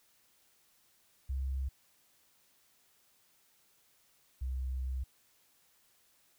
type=tone pair in turn; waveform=sine; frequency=66.5 / 64.5 Hz; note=C2 / C2; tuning=+29 / -24 cents; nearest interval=minor second; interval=53 cents; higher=first; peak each=-32 / -33 dBFS; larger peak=first; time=1.29-1.69 / 4.41-5.04 s; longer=second; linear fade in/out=10 ms; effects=white hiss -69 dBFS RMS until 6.38 s